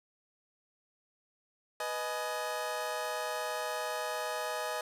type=chord; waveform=25% pulse; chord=G# minor; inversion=first; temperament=equal with one note detuned; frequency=493.9 / 622.3 / 842.2 Hz; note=B4 / D#5 / G#5; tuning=0 / 0 / +24 cents; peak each=-36 / -33 / -35 dBFS; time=1.8-4.81 s; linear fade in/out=2 ms; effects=resampled to 32000 Hz + 10-bit

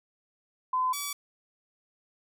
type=tone pair in turn; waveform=sine / 5% pulse; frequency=1020 / 1144.9 Hz; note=C6 / D6; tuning=-44 / -44 cents; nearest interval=major second; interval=200 cents; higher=second; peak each=-24 / -20 dBFS; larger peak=second; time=0.73-0.93 / 0.93-1.13 s; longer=neither; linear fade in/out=5 ms; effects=none

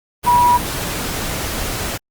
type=tone in noise; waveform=sine; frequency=970 Hz; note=B5; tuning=31 cents flat; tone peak=-9 dBFS; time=0.26-0.58 s; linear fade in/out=20 ms; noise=pink; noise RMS=-23 dBFS; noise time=0.23-1.98 s; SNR=+11 dB; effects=Opus 32 kbps

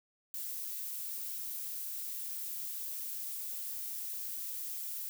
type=noise; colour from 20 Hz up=violet; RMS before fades=-40 dBFS; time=0.34-5.09 s; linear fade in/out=0 ms; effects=none

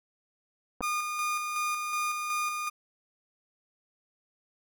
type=clicks; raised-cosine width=1 ms; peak=-20 dBFS; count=2; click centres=0.807 / 0.811 s
type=tone with tremolo; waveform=30% pulse; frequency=1218 Hz; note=D#6; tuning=37 cents flat; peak=-25 dBFS; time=0.82-2.7 s; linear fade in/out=20 ms; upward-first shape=square; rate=2.7 Hz; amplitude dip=35%
effects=none

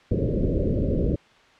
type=low-pass noise; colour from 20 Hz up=pink; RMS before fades=-23 dBFS; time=0.11-1.16 s; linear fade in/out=5 ms; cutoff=590 Hz; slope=96 dB/octave; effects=white hiss -54 dBFS RMS until 1.59 s + low-pass 3000 Hz 12 dB/octave

